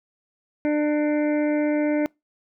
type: harmonic tone with a mistuned harmonic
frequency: 298.7 Hz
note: D4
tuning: 29 cents sharp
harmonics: 1 / 2 / 3 / 5 / 6 / 7 / 8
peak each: -20 / -25 / -37 / -38 / -43 / -37 / -43 dBFS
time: 0.65-2.06 s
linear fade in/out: 0 ms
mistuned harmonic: 8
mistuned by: -46 cents
effects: noise-tail reverb RT60 0.2 s tail -25 dB re dry